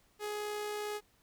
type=tone with amplitude modulation; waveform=sawtooth; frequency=418.5 Hz; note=G#4; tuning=13 cents sharp; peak=-31 dBFS; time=0.19-1.01 s; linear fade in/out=50 ms; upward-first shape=sine; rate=62.1 Hz; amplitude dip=25%; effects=pink hiss -69 dBFS RMS until 1.22 s